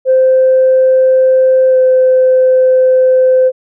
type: tone with pitch glide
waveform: sine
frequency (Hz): 520 to 515.2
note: C5 to C5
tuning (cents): -11 to -27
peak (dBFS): -4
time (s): 0.05-3.52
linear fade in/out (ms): 50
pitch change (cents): -16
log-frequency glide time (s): 1.69-1.77
effects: tanh soft clip ceiling -1 dBFS